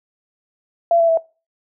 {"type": "tone with pitch steps", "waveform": "sine", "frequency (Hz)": [679, 667.3, 655.9], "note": ["F5", "E5", "E5"], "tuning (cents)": [-49, 21, -9], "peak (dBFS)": -11, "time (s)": [0.91, 1.174], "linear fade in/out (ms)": 2, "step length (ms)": 88, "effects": ["noise-tail reverb RT60 0.3 s tail -21 dB re dry"]}